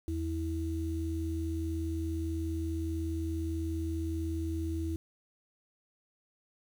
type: tone pair together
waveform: sine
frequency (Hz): 81.6 / 326.4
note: E2 / E4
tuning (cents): -17 / -17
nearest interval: 2 octaves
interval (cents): 2400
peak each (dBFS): -33 / -35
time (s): 0.08-4.96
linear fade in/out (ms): 0
effects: 9-bit